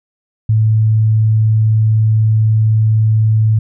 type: tone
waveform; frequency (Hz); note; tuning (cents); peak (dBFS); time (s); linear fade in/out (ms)
sine; 109.5; A2; -8; -8; 0.49-3.59; 5
effects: none